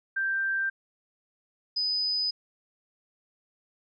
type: tone pair in turn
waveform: sine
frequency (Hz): 1574 / 4997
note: G6 / D#8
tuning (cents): +7 / +7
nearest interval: octave + minor sixth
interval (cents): 2000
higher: second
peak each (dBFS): -25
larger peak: neither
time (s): 0.16-0.7 / 1.76-2.31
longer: second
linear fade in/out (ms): 10
effects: none